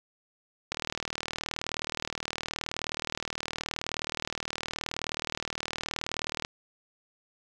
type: click train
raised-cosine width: 0.2 ms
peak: -14 dBFS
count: 225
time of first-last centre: 0.72-6.449 s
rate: 39.1 Hz
effects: none